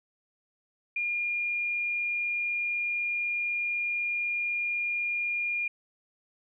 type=tone; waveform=sine; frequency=2416 Hz; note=D7; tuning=48 cents sharp; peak=-27 dBFS; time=0.96-5.68 s; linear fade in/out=5 ms; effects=none